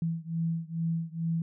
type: beating tone pair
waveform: sine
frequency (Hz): 164.2 / 166.5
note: E3 / E3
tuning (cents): -6 / +18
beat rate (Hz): 2.3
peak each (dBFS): -31 / -32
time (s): 0.02-1.42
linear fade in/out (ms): 2
effects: none